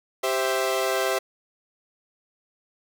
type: chord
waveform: sawtooth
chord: C major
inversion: second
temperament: equal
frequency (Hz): 392 / 523.3 / 659.3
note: G4 / C5 / E5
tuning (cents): 0 / 0 / 0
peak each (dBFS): -23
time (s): 0.23-1.19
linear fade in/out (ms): 10
effects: none